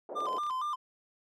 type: band-pass noise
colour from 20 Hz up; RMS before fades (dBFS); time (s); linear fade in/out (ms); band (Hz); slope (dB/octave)
pink; -41; 0.09-0.39; 2; 390 to 680; 24
type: tone with vibrato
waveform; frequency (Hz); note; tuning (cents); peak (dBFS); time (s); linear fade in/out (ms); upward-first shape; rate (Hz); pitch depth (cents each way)
triangle; 1109; C#6; 0; -29; 0.15-0.76; 20; square; 4.3; 130
type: clicks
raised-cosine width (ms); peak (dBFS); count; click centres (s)
0.2; -34; 8; 0.205 / 0.257 / 0.287 / 0.33 / 0.367 / 0.435 / 0.466 / 0.508
effects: none